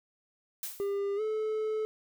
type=noise with exponential decay; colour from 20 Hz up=blue; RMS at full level=-34 dBFS; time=0.63-0.99 s; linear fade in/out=2 ms; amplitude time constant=77 ms
type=tone with pitch glide; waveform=triangle; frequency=400 to 433.7 Hz; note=G4 to A4; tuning=+35 to -25 cents; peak=-27 dBFS; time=0.8-1.85 s; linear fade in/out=0 ms; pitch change=+140 cents; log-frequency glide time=1.16-1.21 s
effects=none